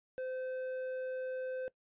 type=tone with hard clipping; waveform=sine; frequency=515 Hz; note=C5; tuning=28 cents flat; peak=-38 dBFS; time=0.18-1.68 s; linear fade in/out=0 ms; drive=6 dB; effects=noise-tail reverb RT60 0.1 s tail -20 dB re dry + resampled to 8000 Hz